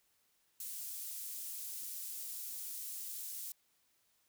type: high-pass noise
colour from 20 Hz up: pink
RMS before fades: -44 dBFS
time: 0.6-3.52 s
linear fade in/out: 2 ms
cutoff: 9600 Hz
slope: 12 dB/octave
effects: white hiss -75 dBFS RMS until 4.28 s